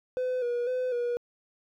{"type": "tone with vibrato", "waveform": "triangle", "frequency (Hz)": 493.9, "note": "B4", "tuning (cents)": 0, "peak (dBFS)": -24, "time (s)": [0.17, 1.17], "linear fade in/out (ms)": 0, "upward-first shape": "square", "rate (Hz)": 2, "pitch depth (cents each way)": 44, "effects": ["tanh soft clip ceiling -20 dBFS"]}